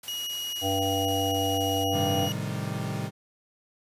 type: noise bursts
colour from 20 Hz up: white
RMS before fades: -43 dBFS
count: 7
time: 0.03-1.842 s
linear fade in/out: 5 ms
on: 240 ms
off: 22 ms
type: tone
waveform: 35% pulse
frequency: 2897 Hz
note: F#7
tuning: 37 cents flat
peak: -29 dBFS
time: 0.08-2.32 s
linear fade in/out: 0 ms
type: harmonic tone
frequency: 97.2 Hz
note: G2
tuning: 14 cents flat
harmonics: 1 / 3 / 5 / 7 / 8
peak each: -31 / -31 / -31 / -31 / -31 dBFS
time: 0.61-2.3 s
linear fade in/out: 50 ms
type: chord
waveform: 40% pulse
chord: A half-diminished seventh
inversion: none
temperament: equal with one note detuned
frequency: 108.67 / 130.81 / 155.56 / 196 Hz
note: A2 / C3 / Eb3 / G3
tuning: -21 / 0 / 0 / 0 cents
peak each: -34 dBFS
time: 1.91-3.11 s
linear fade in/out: 50 ms
effects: resampled to 32000 Hz